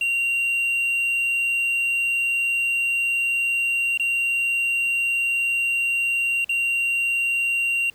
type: tone with dropouts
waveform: triangle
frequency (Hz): 2761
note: F7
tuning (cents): -20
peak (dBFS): -18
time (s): 0.01-7.9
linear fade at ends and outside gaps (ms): 2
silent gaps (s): 3.975-3.997 / 6.445-6.493
effects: pink hiss -55 dBFS RMS until 7.94 s